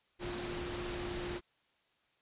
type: tone in noise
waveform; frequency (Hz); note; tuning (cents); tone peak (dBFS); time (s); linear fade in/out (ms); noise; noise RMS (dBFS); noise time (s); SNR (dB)
sine; 353.1; F4; +19; -40; 0.19-1.41; 50; pink; -41; 0.19-1.41; -2
effects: white hiss -73 dBFS RMS until 2.21 s + resampled to 8000 Hz